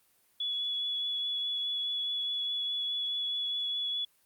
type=tone with vibrato; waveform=sine; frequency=3398 Hz; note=G#7; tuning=39 cents sharp; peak=-30 dBFS; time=0.4-4.05 s; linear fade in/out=5 ms; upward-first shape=sine; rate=4.8 Hz; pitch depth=11 cents each way; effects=white hiss -68 dBFS RMS until 4.25 s + Opus 32 kbps